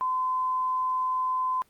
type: tone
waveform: sine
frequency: 1024 Hz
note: C6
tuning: 38 cents flat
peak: -24 dBFS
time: 0.01-1.62 s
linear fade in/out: 0 ms
effects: pink hiss -63 dBFS RMS until 1.69 s + Opus 32 kbps